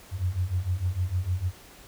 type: beating tone pair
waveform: sine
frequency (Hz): 87.31 / 93.91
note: F2 / F#2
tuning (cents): 0 / +26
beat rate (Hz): 6.6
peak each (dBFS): -29 / -27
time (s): 0.11-1.52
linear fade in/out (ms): 50
effects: pink hiss -50 dBFS RMS until 1.87 s